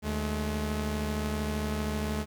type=tone pair together; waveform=sawtooth; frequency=75.4 / 213.3 Hz; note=D2 / G#3; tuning=+46 / +46 cents; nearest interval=octave + tritone; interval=1800 cents; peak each=-28 dBFS; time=0.02-2.26 s; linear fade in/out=50 ms; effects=10-bit